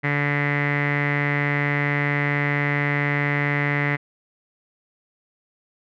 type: tone with low-pass filter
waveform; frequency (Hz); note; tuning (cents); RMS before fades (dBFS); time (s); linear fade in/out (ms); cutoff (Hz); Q
sawtooth; 144.4; D3; -29; -22; 0.03-3.97; 20; 2000; 9.7
effects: none